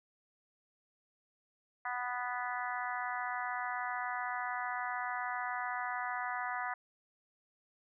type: harmonic tone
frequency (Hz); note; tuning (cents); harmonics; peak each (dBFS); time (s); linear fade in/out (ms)
246.9; B3; 0; 3 / 4 / 5 / 6 / 7 / 8; -40 / -41 / -42 / -43 / -43 / -44; 1.85-6.74; 5
effects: none